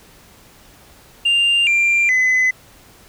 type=tone with pitch steps; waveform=sine; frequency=2794 / 2377 / 2022 Hz; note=F7 / D7 / B6; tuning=0 / +20 / +40 cents; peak=-10 dBFS; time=1.25-2.51 s; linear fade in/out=10 ms; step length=420 ms; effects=tanh soft clip ceiling -11 dBFS + pink hiss -47 dBFS RMS until 3.08 s